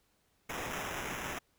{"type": "noise with sample-and-hold", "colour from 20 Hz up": "violet", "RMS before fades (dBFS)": -39, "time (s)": [0.49, 1.39], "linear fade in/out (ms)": 10, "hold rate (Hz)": 4410, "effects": ["pink hiss -73 dBFS RMS until 1.58 s"]}